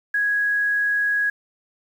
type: tone with quantisation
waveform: sine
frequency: 1661.2 Hz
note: G#6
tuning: in tune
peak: -18 dBFS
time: 0.14-1.3 s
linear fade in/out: 5 ms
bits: 8
effects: none